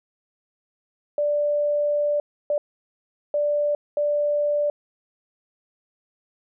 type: tone bursts at uneven times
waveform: sine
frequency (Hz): 587.3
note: D5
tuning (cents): 0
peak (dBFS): -19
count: 4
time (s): 1.18-2.2 / 2.5-2.58 / 3.34-3.75 / 3.97-4.7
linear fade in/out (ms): 2
effects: none